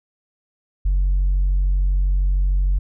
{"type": "tone", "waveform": "sine", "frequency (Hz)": 46.52, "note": "F#1", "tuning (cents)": 10, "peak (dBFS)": -13, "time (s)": [0.85, 2.79], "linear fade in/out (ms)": 10, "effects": ["tanh soft clip ceiling -13 dBFS"]}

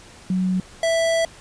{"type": "tone pair in turn", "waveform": ["sine", "square"], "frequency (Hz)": [185.1, 659.6], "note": ["F#3", "E5"], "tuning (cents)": [1, 1], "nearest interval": "octave + minor seventh", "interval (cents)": 2200, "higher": "second", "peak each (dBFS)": -18, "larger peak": "neither", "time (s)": [[0.3, 0.6], [0.83, 1.25]], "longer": "second", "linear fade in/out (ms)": 2, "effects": ["pink hiss -45 dBFS RMS until 1.4 s", "resampled to 22050 Hz"]}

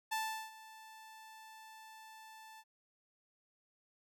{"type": "tone with ADSR envelope", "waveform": "sawtooth", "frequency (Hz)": 880, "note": "A5", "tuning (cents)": 0, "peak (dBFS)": -30, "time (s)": [0.11, 2.64], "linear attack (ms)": 15, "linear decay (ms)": 380, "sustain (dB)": -19, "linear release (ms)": 47, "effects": []}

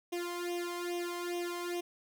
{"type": "tone with flanger", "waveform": "sawtooth", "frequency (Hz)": 349.6, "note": "F4", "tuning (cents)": 2, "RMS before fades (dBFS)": -37, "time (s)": [0.12, 1.81], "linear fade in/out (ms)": 10, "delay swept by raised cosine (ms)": [0.33, 0.97], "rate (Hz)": 2.4, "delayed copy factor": 0.95, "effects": []}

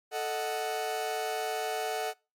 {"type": "chord", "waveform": "40% pulse", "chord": "D# diminished", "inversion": "second", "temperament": "equal", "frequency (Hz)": [440, 622.3, 740], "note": ["A4", "D#5", "F#5"], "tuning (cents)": [0, 0, 0], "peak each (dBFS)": [-34, -37, -32], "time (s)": [0.11, 2.14], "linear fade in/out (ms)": 50, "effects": ["noise-tail reverb RT60 0.3 s tail -25 dB re dry", "MP3 64 kbps"]}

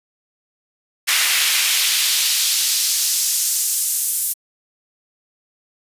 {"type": "noise with high-pass filter sweep", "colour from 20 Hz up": "pink", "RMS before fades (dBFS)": -18, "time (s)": [1.07, 4.34], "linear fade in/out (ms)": 20, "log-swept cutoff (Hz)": [2000, 9800], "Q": 1.2, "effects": ["resampled to 32000 Hz"]}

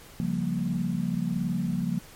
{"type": "chord", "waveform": "sine", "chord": "G half-diminished seventh", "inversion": "second", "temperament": "equal", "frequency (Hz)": [138.59, 174.61, 196, 233.1], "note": ["Db3", "F3", "G3", "Bb3"], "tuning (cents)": [0, 0, 0, 0], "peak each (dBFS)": [-34, -28, -32, -31], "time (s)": [0.2, 1.99], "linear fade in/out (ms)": 0, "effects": ["pink hiss -49 dBFS RMS until 2.15 s", "MP3 64 kbps"]}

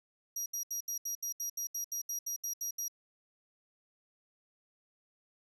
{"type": "tone bursts", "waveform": "35% pulse", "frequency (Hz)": 5740, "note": "F8", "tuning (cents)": 47, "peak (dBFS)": -32, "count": 15, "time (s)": [0.36, 2.882], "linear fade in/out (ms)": 5, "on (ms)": 100, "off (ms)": 73, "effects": []}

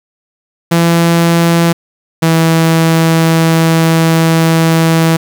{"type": "tone pair in turn", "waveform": "sawtooth", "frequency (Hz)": [168.5, 163.33], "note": ["E3", "E3"], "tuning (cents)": [38, -16], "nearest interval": "minor second", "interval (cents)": 54, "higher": "first", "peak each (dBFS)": -3, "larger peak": "neither", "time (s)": [[0.71, 1.73], [2.22, 5.17]], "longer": "second", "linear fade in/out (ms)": 10, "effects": ["7-bit"]}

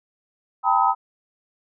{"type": "tone cluster", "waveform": "sine", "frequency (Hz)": [789, 905, 988, 1271], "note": ["G5", "A5", "B5", "D#6"], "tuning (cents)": [11, 48, 0, 36], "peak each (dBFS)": -21, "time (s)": [0.63, 0.95], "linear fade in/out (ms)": 50, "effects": []}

